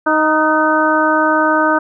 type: harmonic tone with a mistuned harmonic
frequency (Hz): 311.1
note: D#4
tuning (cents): 0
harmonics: 1 / 2 / 3 / 4 / 5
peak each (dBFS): -17 / -17 / -17 / -17 / -17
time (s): 0.06-1.79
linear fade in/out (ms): 10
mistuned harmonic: 5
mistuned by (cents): -36
effects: none